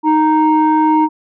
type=tone pair together; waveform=sine; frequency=311.1 / 931.2 Hz; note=D#4 / A#5; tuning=0 / -2 cents; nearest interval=octave + perfect fifth; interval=1898 cents; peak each=-10 dBFS; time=0.03-1.09 s; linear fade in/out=50 ms; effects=tanh soft clip ceiling -5 dBFS